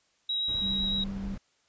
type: tone with vibrato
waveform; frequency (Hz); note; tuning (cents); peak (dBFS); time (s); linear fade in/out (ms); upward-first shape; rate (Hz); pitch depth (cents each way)
sine; 3841; B7; -49; -27; 0.29-1.04; 5; sine; 7.9; 9
type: noise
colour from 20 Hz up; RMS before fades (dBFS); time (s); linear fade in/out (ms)
brown; -39; 0.48-1.38; 5
type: tone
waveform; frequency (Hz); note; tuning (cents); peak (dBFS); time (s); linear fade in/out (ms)
sine; 196; G3; 0; -33; 0.61-1.36; 20
effects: white hiss -69 dBFS RMS until 1.68 s + resampled to 16000 Hz